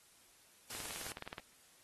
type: noise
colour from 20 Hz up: white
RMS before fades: -45 dBFS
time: 0.7-1.12 s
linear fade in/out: 5 ms
type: click train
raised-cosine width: 0.3 ms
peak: -28 dBFS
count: 13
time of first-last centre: 0.75-1.382 s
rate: 19 Hz
effects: white hiss -65 dBFS RMS until 1.83 s + AAC 32 kbps